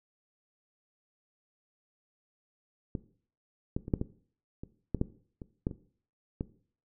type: clicks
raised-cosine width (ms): 3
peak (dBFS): -20 / -18 / -26 / -12 / -18 / -27 / -16 / -14 / -29 / -16 / -27 / -19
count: 12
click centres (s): 2.952 / 3.765 / 3.881 / 3.938 / 4.014 / 4.635 / 4.947 / 5.014 / 5.418 / 5.669 / 5.712 / 6.409
effects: noise-tail reverb RT60 0.5 s tail -17 dB re dry